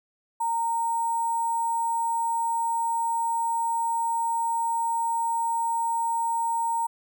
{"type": "tone with sample-and-hold", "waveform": "sine", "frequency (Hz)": 920, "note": "A#5", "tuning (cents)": -23, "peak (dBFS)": -23, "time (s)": [0.4, 6.87], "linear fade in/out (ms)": 10, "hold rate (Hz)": 8820, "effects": []}